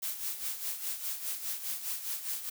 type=noise with tremolo; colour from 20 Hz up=blue; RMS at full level=-34 dBFS; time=0.02-2.5 s; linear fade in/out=10 ms; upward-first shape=sine; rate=4.9 Hz; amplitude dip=65%; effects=none